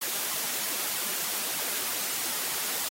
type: noise with flanger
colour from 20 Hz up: white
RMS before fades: -31 dBFS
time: 0.01-2.89 s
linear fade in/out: 10 ms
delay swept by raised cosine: 0.89 to 4.99 ms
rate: 3.2 Hz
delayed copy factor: +0.5
effects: high-pass 200 Hz 12 dB/octave + AAC 48 kbps